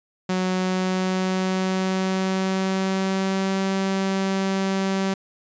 sawtooth tone with pitch glide, 185 to 192.86 Hz, F#3 to G3, 0 to -28 cents, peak -17 dBFS, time 0.29-5.14 s, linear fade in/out 5 ms, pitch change +72 cents, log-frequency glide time 0.52-3.72 s, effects resampled to 16000 Hz

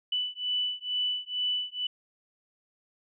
sine beating tone pair, 2979 / 2981.2 Hz, F#7 / F#7, +11 / +12 cents, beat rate 2.2 Hz, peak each -31 dBFS, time 0.12-1.87 s, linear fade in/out 5 ms, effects none

